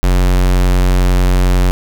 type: tone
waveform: square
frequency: 45.55 Hz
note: F#1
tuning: 26 cents flat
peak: -9 dBFS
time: 0.03-1.71 s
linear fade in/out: 0 ms
effects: none